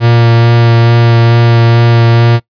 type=tone with vibrato; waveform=45% pulse; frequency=116.9 Hz; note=A#2; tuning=5 cents sharp; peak=-4 dBFS; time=0-2.4 s; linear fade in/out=50 ms; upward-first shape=sine; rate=2.3 Hz; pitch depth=12 cents each way; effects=noise-tail reverb RT60 0.1 s tail -21 dB re dry + resampled to 11025 Hz